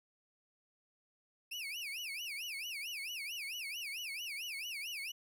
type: tone with vibrato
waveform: 35% pulse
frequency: 2541 Hz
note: D#7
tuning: 36 cents sharp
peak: -38 dBFS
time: 1.51-5.12 s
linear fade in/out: 10 ms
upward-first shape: sine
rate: 4.5 Hz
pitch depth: 270 cents each way
effects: none